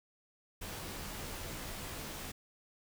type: noise with comb filter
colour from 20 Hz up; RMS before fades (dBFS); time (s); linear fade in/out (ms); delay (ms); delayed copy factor
pink; -43; 0.61-2.32; 10; 17; -0.5
effects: none